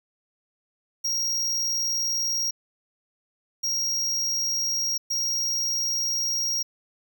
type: tone bursts at uneven times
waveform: square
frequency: 5620 Hz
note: F8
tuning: 10 cents sharp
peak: -24 dBFS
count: 3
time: 1.04-2.51 / 3.63-4.98 / 5.1-6.63 s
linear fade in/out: 10 ms
effects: none

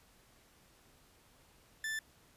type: tone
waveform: 40% pulse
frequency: 1760 Hz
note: A6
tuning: in tune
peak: -35 dBFS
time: 1.84-1.99 s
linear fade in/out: 2 ms
effects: pink hiss -65 dBFS RMS until 2.36 s + resampled to 32000 Hz

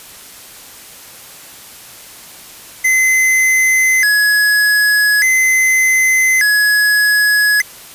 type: tone with vibrato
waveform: square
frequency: 1857 Hz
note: A#6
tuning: 7 cents flat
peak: -10 dBFS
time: 2.84-7.62 s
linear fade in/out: 10 ms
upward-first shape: square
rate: 0.42 Hz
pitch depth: 170 cents each way
effects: white hiss -36 dBFS RMS until 7.94 s + resampled to 32000 Hz

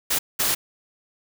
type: noise bursts at uneven times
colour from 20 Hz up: white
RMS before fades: -22 dBFS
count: 2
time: 0.1-0.19 / 0.39-0.55 s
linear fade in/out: 10 ms
effects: none

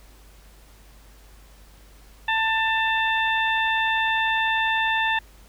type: harmonic tone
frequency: 890 Hz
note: A5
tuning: 20 cents sharp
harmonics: 1 / 2 / 3 / 4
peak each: -24 / -23 / -28 / -30 dBFS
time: 2.28-5.19 s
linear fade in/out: 5 ms
effects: added 50 Hz sine -48 dBFS peak until 5.48 s + pink hiss -54 dBFS RMS until 5.48 s

